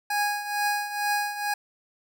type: tone with tremolo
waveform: 25% pulse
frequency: 825 Hz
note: G#5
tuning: 12 cents flat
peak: -18 dBFS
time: 0.1-1.54 s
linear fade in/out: 5 ms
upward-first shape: triangle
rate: 2.2 Hz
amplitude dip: 75%
effects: none